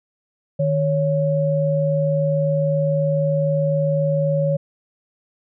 sine tone pair together, 154 / 556.6 Hz, D#3 / C#5, -17 / +7 cents, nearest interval octave + minor seventh, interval 2224 cents, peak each -19 dBFS, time 0.59-4.57 s, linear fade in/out 10 ms, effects none

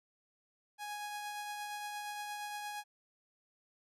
sawtooth tone with tremolo, 830.6 Hz, G#5, in tune, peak -35 dBFS, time 0.78-2.84 s, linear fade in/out 50 ms, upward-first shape triangle, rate 8.6 Hz, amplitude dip 30%, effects resampled to 32000 Hz

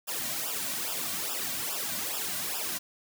white noise with flanger, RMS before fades -33 dBFS, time 0.07-2.79 s, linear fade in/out 20 ms, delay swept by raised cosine 0.47 to 2.37 ms, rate 2.4 Hz, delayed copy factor -0.95, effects none

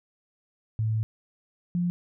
sine tone pair in turn, 110 / 175.63 Hz, A2 / F3, 0 / +10 cents, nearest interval minor sixth, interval 810 cents, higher second, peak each -23 dBFS, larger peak neither, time 0.79-1.03 / 1.75-1.9 s, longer first, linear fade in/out 0 ms, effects none

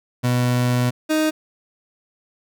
30% pulse tone pair in turn, 123.47 / 311.1 Hz, B2 / D#4, 0 / 0 cents, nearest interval octave + major third, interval 1600 cents, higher second, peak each -14 dBFS, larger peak neither, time 0.23-0.91 / 1.09-1.31 s, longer first, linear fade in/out 20 ms, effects none

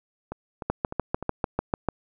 two click trains, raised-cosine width 1 ms, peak -9 / -19 dBFS, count 9 / 4, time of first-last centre 0.7-1.887 / 0.32-1.226 s, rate 6.74 / 3.31 Hz, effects none

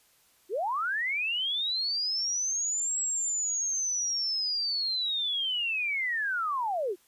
sine linear two-way sweep, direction up then down, 330.6 to 7730 to 330.6 Hz, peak -27 dBFS, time 0.49-6.96 s, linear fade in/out 50 ms, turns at 2.99 s, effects white hiss -64 dBFS RMS until 7.07 s + resampled to 32000 Hz

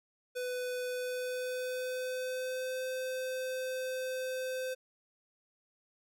square tone with pitch glide, 499 to 515.1 Hz, B4 to C5, +18 to -27 cents, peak -35 dBFS, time 0.35-4.75 s, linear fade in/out 20 ms, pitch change +55 cents, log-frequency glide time 0.88-2.84 s, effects none

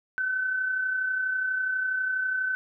sine tone pair together, 1489 / 1521.2 Hz, F#6 / F#6, +11 / +48 cents, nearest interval unison, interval 37 cents, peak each -37 / -25 dBFS, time 0.18-2.55 s, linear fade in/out 0 ms, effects none

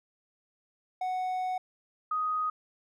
triangle / sine tone pair in turn, 740 / 1249.1 Hz, F#5 / D#6, 0 / +6 cents, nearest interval major sixth, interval 906 cents, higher second, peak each -27 / -27 dBFS, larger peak neither, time 1.01-1.58 / 2.11-2.5 s, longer first, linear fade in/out 5 ms, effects none

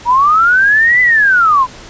sine linear two-way sweep, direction up then down, 932.3 to 2016 to 982 Hz, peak -6 dBFS, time 0.05-1.67 s, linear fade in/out 50 ms, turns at 1.01 s, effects pink hiss -34 dBFS RMS until 1.89 s + resampled to 16000 Hz

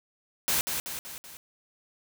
white noise with echo, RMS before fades -26 dBFS, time 0.48-0.61 s, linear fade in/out 0 ms, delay 190 ms, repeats 4, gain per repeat -5 dB, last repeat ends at 1.37 s, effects none

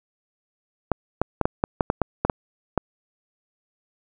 clicks, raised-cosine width 1 ms, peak -5 dBFS, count 11, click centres 0.917 / 1.216 / 1.413 / 1.455 / 1.639 / 1.808 / 1.901 / 2.017 / 2.25 / 2.298 / 2.777 s, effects none

